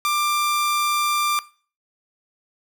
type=tone; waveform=sawtooth; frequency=1186 Hz; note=D6; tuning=17 cents sharp; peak=-15 dBFS; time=0.05-1.39 s; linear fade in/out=0 ms; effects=noise-tail reverb RT60 0.4 s tail -19 dB re dry